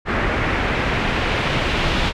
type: noise with low-pass filter sweep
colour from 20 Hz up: pink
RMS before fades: -20 dBFS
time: 0.05-2.13 s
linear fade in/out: 50 ms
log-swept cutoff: 1900 to 3300 Hz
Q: 1.4
effects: none